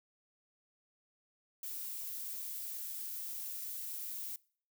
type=noise; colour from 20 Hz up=violet; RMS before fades=-42 dBFS; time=1.63-4.36 s; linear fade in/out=2 ms; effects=noise-tail reverb RT60 0.5 s tail -24 dB re dry